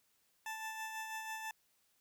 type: tone with tremolo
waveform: 20% pulse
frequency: 880 Hz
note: A5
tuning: in tune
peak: -35 dBFS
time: 0.46-1.51 s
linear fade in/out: 2 ms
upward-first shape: sine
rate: 6.1 Hz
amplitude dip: 40%
effects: white hiss -75 dBFS RMS until 2 s